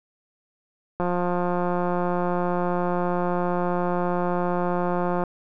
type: click train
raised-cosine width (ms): 1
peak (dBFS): -12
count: 751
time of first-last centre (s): 1-5.237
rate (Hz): 177
effects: none